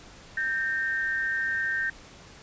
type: tone pair together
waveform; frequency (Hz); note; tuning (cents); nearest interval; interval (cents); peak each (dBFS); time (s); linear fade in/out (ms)
sine; 1568 / 1832.9; G6 / A#6; 0 / -30; minor third; 270; -28; 0.37-1.9; 5
effects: pink hiss -49 dBFS RMS until 2.42 s + resampled to 16000 Hz